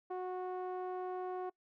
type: tone with low-pass filter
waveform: sawtooth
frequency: 366.9 Hz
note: F#4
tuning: 15 cents flat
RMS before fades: -40 dBFS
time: 0.1-1.5 s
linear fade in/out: 10 ms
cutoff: 880 Hz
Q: 1.7
effects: noise-tail reverb RT60 0.1 s tail -24 dB re dry